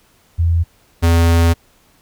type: tone pair in turn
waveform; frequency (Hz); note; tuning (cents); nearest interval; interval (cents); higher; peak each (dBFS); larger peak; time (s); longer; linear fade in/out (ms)
sine / square; 84 / 84; E2 / E2; +33 / +33; unison; 0; neither; -11 / -10; second; 0.38-0.64 / 1.02-1.54; second; 20
effects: pink hiss -54 dBFS RMS until 2.01 s